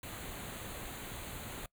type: band-stop noise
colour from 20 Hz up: pink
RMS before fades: -44 dBFS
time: 0.03-1.66 s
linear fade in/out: 2 ms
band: 4400 to 6400 Hz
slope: 96 dB/octave
effects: noise-tail reverb RT60 0.1 s tail -23 dB re dry